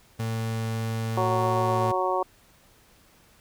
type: tone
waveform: 35% pulse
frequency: 112.6 Hz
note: A2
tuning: 40 cents sharp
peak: -25 dBFS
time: 0.19-1.92 s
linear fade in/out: 10 ms
type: harmonic tone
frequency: 185 Hz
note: F#3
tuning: in tune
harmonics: 2 / 3 / 4 / 5 / 6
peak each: -29 / -29 / -29 / -29 / -29 dBFS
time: 1.17-2.23 s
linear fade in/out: 5 ms
effects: pink hiss -58 dBFS RMS until 3.4 s